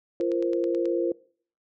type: chord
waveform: sine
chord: F suspended fourth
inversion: none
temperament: equal with one note detuned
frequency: 343.6 / 466.2 / 523.3 Hz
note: F4 / Bb4 / C5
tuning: -28 / 0 / 0 cents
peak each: -25 / -29 / -29 dBFS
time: 0.2-1.12 s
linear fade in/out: 2 ms
type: click train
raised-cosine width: 0.2 ms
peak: -27 dBFS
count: 7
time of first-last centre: 0.21-0.856 s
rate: 9.29 Hz
effects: noise-tail reverb RT60 0.5 s tail -22 dB re dry